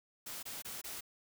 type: noise bursts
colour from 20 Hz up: white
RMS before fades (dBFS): -44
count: 4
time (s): 0.26-1.009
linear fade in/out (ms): 10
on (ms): 170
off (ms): 23
effects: none